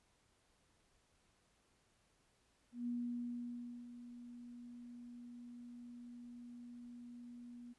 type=tone with ADSR envelope; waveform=sine; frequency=240.9 Hz; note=B3; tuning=43 cents flat; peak=-37 dBFS; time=2.72-7.74 s; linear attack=150 ms; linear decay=990 ms; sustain=-13 dB; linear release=22 ms; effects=pink hiss -75 dBFS RMS until 7.78 s + resampled to 24000 Hz